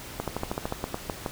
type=clicks; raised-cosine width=1 ms; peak=-14 dBFS; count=12; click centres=0.2 / 0.277 / 0.366 / 0.434 / 0.515 / 0.579 / 0.655 / 0.724 / 0.841 / 0.944 / 1.098 / 1.262 s; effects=pink hiss -41 dBFS RMS until 1.31 s